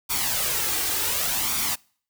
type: noise with flanger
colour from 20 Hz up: white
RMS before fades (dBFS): -25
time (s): 0.09-1.76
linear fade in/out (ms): 20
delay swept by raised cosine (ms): 0.86 to 2.56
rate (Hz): 0.68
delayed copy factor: +0.55
effects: noise-tail reverb RT60 0.5 s tail -26 dB re dry